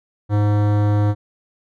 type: tone with hard clipping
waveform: sine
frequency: 103.83 Hz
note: G#2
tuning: in tune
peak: -16 dBFS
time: 0.29-1.15 s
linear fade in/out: 50 ms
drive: 18 dB
effects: none